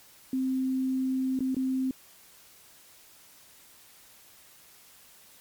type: tone with dropouts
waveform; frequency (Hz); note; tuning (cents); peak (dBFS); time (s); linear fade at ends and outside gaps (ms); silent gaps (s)
sine; 261.2; C4; -3; -25; 0.33-1.91; 2; 1.391-1.405 / 1.546-1.566
effects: white hiss -55 dBFS RMS until 5.4 s + MP3 96 kbps